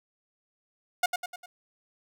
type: tone with echo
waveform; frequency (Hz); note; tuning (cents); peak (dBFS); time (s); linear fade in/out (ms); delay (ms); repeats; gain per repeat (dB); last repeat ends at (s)
sawtooth; 718; F5; +48; -17; 1.03-1.06; 5; 100; 4; -6; 1.46
effects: none